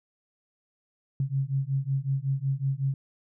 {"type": "beating tone pair", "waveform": "sine", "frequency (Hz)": [133.5, 138.9], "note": ["C3", "C#3"], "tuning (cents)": [35, 4], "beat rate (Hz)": 5.4, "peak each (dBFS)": -28, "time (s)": [1.2, 2.94], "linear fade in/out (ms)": 2, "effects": []}